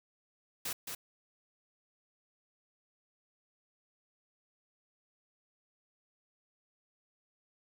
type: noise with echo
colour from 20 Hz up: white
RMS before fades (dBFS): -37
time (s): 0.65-0.73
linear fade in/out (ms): 5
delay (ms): 220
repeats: 1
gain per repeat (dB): -4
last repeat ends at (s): 0.95
effects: none